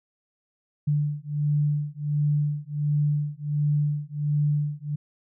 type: beating tone pair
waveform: sine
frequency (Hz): 146.83 / 148.23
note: D3 / D3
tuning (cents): 0 / +16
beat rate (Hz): 1.4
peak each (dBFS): -25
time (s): 0.87-4.96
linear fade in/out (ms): 10
effects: none